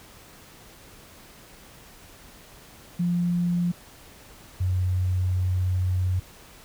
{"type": "tone pair in turn", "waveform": "sine", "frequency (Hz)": [174.8, 91.75], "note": ["F3", "F#2"], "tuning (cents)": [2, -14], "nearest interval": "major seventh", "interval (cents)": 1116, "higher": "first", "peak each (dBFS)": -21, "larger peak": "neither", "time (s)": [[2.99, 3.72], [4.6, 6.2]], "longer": "second", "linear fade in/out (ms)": 10, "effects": ["pink hiss -49 dBFS RMS until 6.64 s"]}